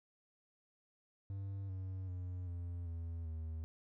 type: tone with pitch steps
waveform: triangle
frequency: 98 / 94.12 / 90.39 / 86.81 / 83.37 / 80.06 Hz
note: G2 / F#2 / F#2 / F2 / E2 / D#2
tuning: 0 / +30 / -40 / -10 / +20 / +50 cents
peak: -38 dBFS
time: 1.3-3.64 s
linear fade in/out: 0 ms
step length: 390 ms
effects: none